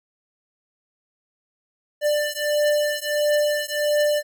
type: beating tone pair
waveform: square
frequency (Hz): 592 / 593.5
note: D5 / D5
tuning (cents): +14 / +18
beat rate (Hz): 1.5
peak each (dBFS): -23 / -23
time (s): 2.01-4.23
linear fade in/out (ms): 50
effects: none